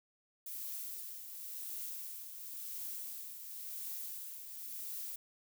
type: noise with tremolo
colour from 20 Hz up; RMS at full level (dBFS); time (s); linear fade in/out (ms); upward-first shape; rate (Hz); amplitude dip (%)
violet; -42; 0.46-5.16; 5; triangle; 0.94; 55
effects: none